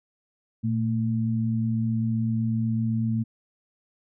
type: tone pair together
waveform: sine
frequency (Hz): 115.86 / 223.7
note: A#2 / A3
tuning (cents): -10 / +29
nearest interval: major seventh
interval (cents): 1139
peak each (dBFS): -25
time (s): 0.63-3.24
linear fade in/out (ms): 20
effects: none